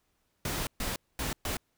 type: noise bursts at uneven times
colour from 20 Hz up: pink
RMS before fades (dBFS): -33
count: 4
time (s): 0.45-0.67 / 0.8-0.96 / 1.19-1.33 / 1.45-1.57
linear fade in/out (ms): 2
effects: pink hiss -75 dBFS RMS until 1.77 s